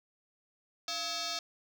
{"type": "tone with frequency modulation", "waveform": "sine", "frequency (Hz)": 297.6, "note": "D4", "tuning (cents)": 23, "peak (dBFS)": -31, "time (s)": [0.88, 1.39], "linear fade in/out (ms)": 2, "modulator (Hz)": 985, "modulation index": 5.7, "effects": ["tanh soft clip ceiling -32 dBFS"]}